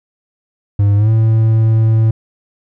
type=tone with pitch glide; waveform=triangle; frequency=101.5 to 111.33 Hz; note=G#2 to A2; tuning=-39 to +21 cents; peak=-6 dBFS; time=0.79-2.11 s; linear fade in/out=5 ms; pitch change=+160 cents; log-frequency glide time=0.96-1.1 s; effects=none